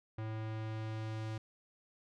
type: tone with low-pass filter sweep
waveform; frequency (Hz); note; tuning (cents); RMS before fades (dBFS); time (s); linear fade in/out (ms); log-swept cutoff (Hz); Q
square; 109.8; A2; -3; -40; 0.18-1.38; 5; 2300 to 6000; 0.74
effects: none